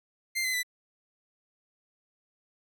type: tone with pitch steps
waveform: sawtooth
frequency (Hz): 2093 / 2040 / 1989.3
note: C7 / C7 / B6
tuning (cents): 0 / -44 / +12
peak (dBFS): -24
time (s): 0.35-0.632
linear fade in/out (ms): 20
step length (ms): 94
effects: none